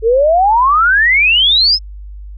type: exponential sweep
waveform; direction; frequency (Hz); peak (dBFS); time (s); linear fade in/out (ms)
sine; up; 430 to 5310; -7; 0.02-1.79; 50
effects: added 50 Hz sine -27 dBFS peak until 2.37 s